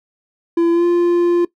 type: tone with pitch glide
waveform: triangle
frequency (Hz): 338.1 to 347.6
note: E4 to F4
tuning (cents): +44 to -8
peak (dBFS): -9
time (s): 0.57-1.45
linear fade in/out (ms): 5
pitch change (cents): +48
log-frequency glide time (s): 0.72-0.85
effects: noise-tail reverb RT60 0.1 s tail -19 dB re dry